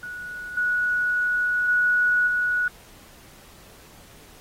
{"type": "tone with level steps", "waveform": "sine", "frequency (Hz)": 1465, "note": "F#6", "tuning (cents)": -18, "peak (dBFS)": [-32, -20, -17, -20], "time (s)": [0.03, 2.68], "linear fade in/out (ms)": 2, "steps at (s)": [0.57, 1.68, 2.27], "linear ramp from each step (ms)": 5, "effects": ["pink hiss -50 dBFS RMS until 4.4 s", "AAC 48 kbps"]}